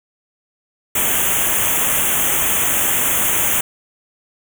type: band-stop noise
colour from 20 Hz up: white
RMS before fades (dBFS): -17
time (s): 0.95-3.61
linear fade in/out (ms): 5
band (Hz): 3400 to 6200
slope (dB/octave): 96
effects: none